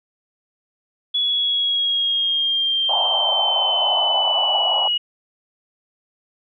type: exponential sweep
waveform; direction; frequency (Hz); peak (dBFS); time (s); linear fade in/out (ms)
sine; down; 3393 to 2900; -17; 1.14-4.98; 10
type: band-pass noise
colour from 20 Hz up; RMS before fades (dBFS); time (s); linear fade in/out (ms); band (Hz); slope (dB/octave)
white; -24; 2.89-4.88; 2; 640 to 910; 48
effects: none